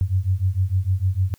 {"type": "beating tone pair", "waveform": "sine", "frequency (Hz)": [90.9, 97.5], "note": ["F#2", "G2"], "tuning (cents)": [-30, -9], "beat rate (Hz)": 6.6, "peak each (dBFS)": -21, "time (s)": [0.01, 1.34], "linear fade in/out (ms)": 0, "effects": ["white hiss -59 dBFS RMS until 1.38 s"]}